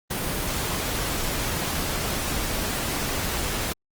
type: noise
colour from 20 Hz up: pink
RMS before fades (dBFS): -27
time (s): 0.1-3.73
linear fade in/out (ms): 10
effects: Opus 24 kbps